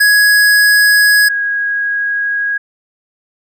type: tone pair in turn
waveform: square / sine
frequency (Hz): 1669 / 1647.9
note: G#6 / G#6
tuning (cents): +8 / -14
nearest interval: unison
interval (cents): 22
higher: first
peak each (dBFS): -7 / -13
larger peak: first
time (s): 0-1.29 / 1.29-2.58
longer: neither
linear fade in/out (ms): 10
effects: none